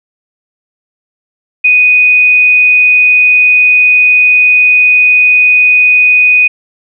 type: tone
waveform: sine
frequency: 2487 Hz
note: D#7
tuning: 1 cent flat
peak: -3 dBFS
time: 1.64-6.48 s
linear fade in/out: 10 ms
effects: none